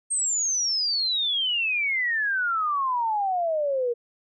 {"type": "exponential sweep", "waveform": "sine", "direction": "down", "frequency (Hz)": [8540, 466.2], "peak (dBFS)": -22, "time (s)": [0.1, 3.94], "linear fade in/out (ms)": 20, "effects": []}